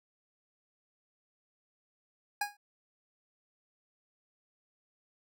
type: tone with exponential decay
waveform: 25% pulse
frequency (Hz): 822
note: G#5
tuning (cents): -18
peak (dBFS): -23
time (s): 2.41-2.57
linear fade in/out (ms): 5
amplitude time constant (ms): 33
effects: none